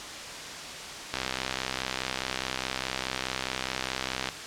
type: click train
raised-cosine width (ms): 0.2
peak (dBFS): -11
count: 205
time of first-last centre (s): 1.14-4.288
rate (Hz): 64.8
effects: white hiss -38 dBFS RMS until 4.46 s + low-pass 6000 Hz 12 dB/octave